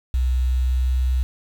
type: tone with pitch glide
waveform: sine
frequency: 62.9 to 63.67 Hz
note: B1 to C2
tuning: +32 to -47 cents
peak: -16 dBFS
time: 0.14-1.23 s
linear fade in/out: 0 ms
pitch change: +21 cents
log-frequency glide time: 0.37-1.02 s
effects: tanh soft clip ceiling -12 dBFS + 7-bit